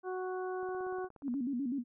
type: harmonic tone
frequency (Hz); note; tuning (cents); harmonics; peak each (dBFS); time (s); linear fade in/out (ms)
370; F#4; 0; 1 / 2 / 3 / 4; -36 / -42 / -46 / -48; 0.03-1.09; 50
type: click train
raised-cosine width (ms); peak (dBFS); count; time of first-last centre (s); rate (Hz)
1; -40; 13; 0.63-1.34; 16.9
type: tone with vibrato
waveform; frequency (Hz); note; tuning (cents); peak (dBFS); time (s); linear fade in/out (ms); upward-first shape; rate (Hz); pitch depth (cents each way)
sine; 259.8; C4; -12; -32; 1.22-1.84; 50; square; 8; 130
effects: none